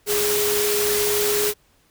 sine tone in noise, 415.6 Hz, G#4, 1 cent sharp, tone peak -21 dBFS, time 0.06-1.54 s, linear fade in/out 50 ms, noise white, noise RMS -23 dBFS, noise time 0.06-1.54 s, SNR -1 dB, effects pink hiss -60 dBFS RMS until 1.9 s

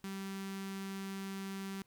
sawtooth tone with notch filter, 194.4 Hz, G3, 14 cents flat, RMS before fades -42 dBFS, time 0.04-1.82 s, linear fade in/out 0 ms, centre 600 Hz, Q 1.1, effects pink hiss -72 dBFS RMS until 1.86 s

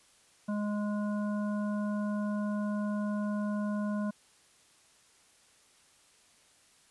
harmonic tone, 207.7 Hz, G#3, in tune, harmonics 1 / 3 / 5 / 7, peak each -30 / -40 / -44 / -47 dBFS, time 0.48-4.11 s, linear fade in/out 10 ms, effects white hiss -63 dBFS RMS until 6.9 s + resampled to 24000 Hz

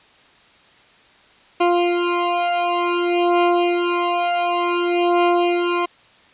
20% pulse beating tone pair, 349.2 / 349.75 Hz, F4 / F4, 0 / +3 cents, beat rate 0.55 Hz, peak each -15 / -14 dBFS, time 1.6-5.86 s, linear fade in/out 10 ms, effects white hiss -51 dBFS RMS until 6.33 s + resampled to 8000 Hz

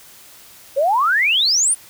sine exponential sweep, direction up, 520 to 9956 Hz, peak -13 dBFS, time 0.76-1.75 s, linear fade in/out 20 ms, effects white hiss -44 dBFS RMS until 1.89 s

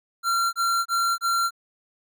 square tone bursts, 1370 Hz, F6, 34 cents flat, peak -21 dBFS, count 4, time 0.23-1.508 s, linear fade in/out 50 ms, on 300 ms, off 26 ms, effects none

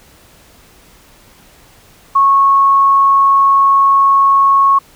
sine tone, 1100 Hz, C#6, 14 cents flat, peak -6 dBFS, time 2.15-4.79 s, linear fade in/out 10 ms, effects pink hiss -45 dBFS RMS until 4.95 s

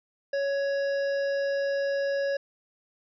harmonic tone, 557 Hz, C#5, 8 cents sharp, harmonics 1 / 3 / 5 / 7 / 9 / 10, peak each -25 / -35 / -49 / -53 / -46 / -52 dBFS, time 0.33-2.37 s, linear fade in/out 5 ms, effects none

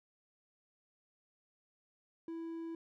triangle tone, 330 Hz, E4, 2 cents sharp, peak -38 dBFS, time 2.28-2.75 s, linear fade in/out 2 ms, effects none

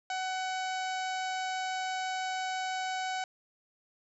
harmonic tone with a mistuned harmonic, 749 Hz, F#5, 21 cents sharp, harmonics 1 / 2 / 3 / 4 / 5 / 6 / 7 / 8 / 9 / 10, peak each -33 / -39 / -43 / -45 / -47 / -49 / -50 / -51 / -52 / -53 dBFS, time 0.1-3.24 s, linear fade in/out 2 ms, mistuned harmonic 5, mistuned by +41 cents, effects none

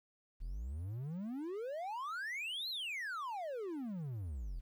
triangle exponential two-way sweep, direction up then down, 36.71 to 4263 to 36.71 Hz, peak -37 dBFS, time 0.4-4.61 s, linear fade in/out 20 ms, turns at 2.69 s, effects 12-bit

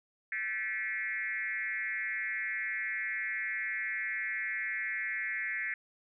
sine tone with frequency modulation, 1946 Hz, B6, 26 cents flat, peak -32 dBFS, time 0.32-5.74 s, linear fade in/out 2 ms, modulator 200 Hz, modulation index 1.5, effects none

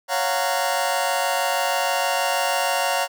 sawtooth chord, Gb major seventh, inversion second, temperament just, 555 / 693.7 / 740 / 925 Hz, Db5 / F5 / Gb5 / Bb5, +2 / -12 / 0 / -14 cents, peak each -22 dBFS, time 0.08-3.08 s, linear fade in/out 50 ms, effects none

